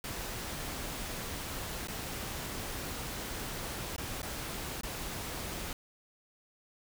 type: noise with dropouts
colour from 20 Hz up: pink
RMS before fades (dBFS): -39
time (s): 0.04-5.73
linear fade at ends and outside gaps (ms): 2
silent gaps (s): 1.873-1.883 / 3.963-3.98 / 4.219-4.229 / 4.811-4.833
effects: none